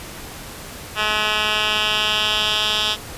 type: tone with band-pass filter sweep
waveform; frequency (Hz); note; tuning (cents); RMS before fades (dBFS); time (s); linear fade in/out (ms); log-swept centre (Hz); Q
10% pulse; 213.1; G#3; +45; -20; 0.95-2.97; 50; 2300 to 3600; 2.5
effects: pink hiss -35 dBFS RMS until 3.17 s + resampled to 32000 Hz